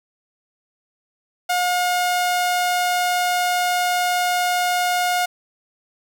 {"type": "tone", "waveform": "sawtooth", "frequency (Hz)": 717, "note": "F5", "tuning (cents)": 45, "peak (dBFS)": -14, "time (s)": [1.49, 5.26], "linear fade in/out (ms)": 10, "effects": ["9-bit"]}